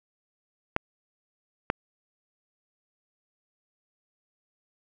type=clicks; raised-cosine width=0.5 ms; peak=-8 dBFS; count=2; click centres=0.764 / 1.701 s; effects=none